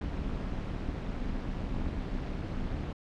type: noise with amplitude modulation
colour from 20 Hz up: brown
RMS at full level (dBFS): -31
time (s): 0.01-2.93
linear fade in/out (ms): 5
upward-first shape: sine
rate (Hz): 222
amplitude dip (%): 75
effects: low-pass 4000 Hz 12 dB/octave